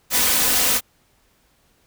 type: noise with comb filter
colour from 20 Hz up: white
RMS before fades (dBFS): -18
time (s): 0.1-0.81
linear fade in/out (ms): 50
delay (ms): 4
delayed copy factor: +0.7
effects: pink hiss -61 dBFS RMS until 1.86 s